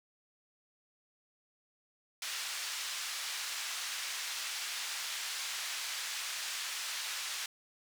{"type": "band-pass noise", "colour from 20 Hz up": "white", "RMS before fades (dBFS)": -39, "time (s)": [2.22, 7.46], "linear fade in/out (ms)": 2, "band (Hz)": [1300, 6000], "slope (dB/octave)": 12, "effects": []}